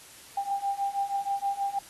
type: beating tone pair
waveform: sine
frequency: 792 / 798.3 Hz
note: G5 / G5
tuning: +18 / +31 cents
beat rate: 6.3 Hz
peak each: -31 / -29 dBFS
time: 0.37-1.79 s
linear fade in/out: 5 ms
effects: white hiss -50 dBFS RMS until 1.89 s + AAC 32 kbps